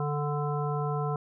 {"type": "harmonic tone", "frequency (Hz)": 146.83, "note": "D3", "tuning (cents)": 0, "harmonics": [1, 3, 5, 7, 9], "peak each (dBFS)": [-29, -34, -36, -37, -39], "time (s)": [0, 1.16], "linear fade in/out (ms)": 2, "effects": []}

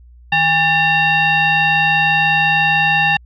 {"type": "tone with frequency modulation", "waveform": "sine", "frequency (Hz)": 1779, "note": "A6", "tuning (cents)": 19, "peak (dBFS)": -11, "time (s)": [0.32, 3.17], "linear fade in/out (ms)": 5, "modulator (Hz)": 968, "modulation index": 1.4, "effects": ["added 60 Hz sine -40 dBFS peak until 3.25 s", "AAC 64 kbps"]}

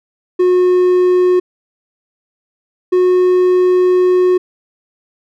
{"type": "tone pair in turn", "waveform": "triangle", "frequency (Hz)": [362.7, 364.4], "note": ["F#4", "F#4"], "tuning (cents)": [-34, -26], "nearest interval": "unison", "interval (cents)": 8, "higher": "second", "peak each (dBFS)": -6, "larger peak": "neither", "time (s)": [[0.39, 1.4], [2.92, 4.38]], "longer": "second", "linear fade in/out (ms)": 10, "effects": []}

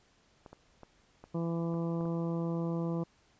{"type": "clicks", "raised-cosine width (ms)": 1, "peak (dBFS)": -34, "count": 7, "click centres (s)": [0.462, 0.53, 0.833, 1.24, 1.741, 2.009, 2.055]}
{"type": "harmonic tone", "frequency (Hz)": 167.5, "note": "E3", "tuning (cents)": 28, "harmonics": [1, 2, 3, 4, 5, 6, 7], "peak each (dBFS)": [-32, -37, -40, -47, -51, -48, -52], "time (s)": [1.34, 3.04], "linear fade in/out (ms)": 10}
{"effects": ["pink hiss -67 dBFS RMS until 3.39 s", "resampled to 16000 Hz"]}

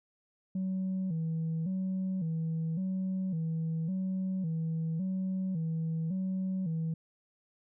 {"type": "tone with vibrato", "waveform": "sine", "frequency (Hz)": 174.61, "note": "F3", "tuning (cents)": 0, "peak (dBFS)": -28, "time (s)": [0.55, 6.94], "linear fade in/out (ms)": 5, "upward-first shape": "square", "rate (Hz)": 0.9, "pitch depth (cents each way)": 130, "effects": ["tanh soft clip ceiling -28 dBFS"]}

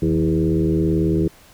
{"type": "tone with frequency modulation", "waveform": "sine", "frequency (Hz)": 246.9, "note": "B3", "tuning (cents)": 0, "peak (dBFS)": -15, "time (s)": [0.02, 1.28], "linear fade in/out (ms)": 5, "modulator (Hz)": 78.2, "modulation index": 2.1, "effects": ["pink hiss -49 dBFS RMS until 1.53 s"]}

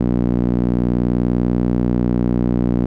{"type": "tone with band-pass filter", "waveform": "sawtooth", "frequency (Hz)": 60.4, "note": "B1", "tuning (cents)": -38, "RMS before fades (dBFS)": -17, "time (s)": [0, 2.86], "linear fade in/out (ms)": 5, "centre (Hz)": 240, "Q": 1.7, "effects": []}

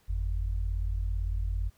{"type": "tone pair together", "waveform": "sine", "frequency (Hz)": [48.09, 85.9], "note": ["G1", "F2"], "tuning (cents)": [-32, -28], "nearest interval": "minor seventh", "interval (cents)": 1004, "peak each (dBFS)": [-28, -34], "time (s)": [0.08, 1.7], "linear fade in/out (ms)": 20, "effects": ["pink hiss -66 dBFS RMS until 1.77 s"]}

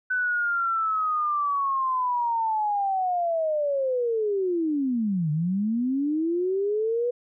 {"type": "linear two-way sweep", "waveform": "sine", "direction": "down then up", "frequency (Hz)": [1510, 146.83, 491.9], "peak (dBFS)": -22, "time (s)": [0.1, 7.11], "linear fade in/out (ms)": 10, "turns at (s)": 5.31, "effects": []}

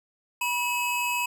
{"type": "tone pair together", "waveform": "square", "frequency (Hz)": [974.6, 2569], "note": ["B5", "E7"], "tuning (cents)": [-23, -45], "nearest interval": "octave + perfect fourth", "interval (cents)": 1678, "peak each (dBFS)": [-29, -28], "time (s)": [0.41, 1.26], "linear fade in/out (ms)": 5, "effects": []}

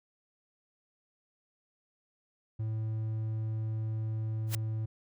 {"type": "tone", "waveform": "triangle", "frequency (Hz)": 110, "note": "A2", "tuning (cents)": 0, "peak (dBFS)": -29, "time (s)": [2.59, 4.86], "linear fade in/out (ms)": 10}
{"type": "noise with exponential growth", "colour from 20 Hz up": "white", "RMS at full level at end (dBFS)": -31, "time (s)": [4.47, 4.55], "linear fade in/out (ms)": 2, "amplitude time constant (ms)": 17}
{"effects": []}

